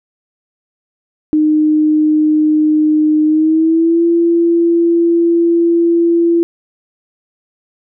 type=tone with pitch glide; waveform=sine; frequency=306.8 to 338.5 Hz; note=D#4 to E4; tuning=-24 to +46 cents; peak=-8 dBFS; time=1.33-6.43 s; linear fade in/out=0 ms; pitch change=+170 cents; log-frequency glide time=3.25-4.04 s; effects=none